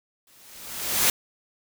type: noise with exponential growth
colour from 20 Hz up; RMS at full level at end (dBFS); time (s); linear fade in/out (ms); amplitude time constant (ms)
white; -18; 0.27-1.1; 2; 180
effects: none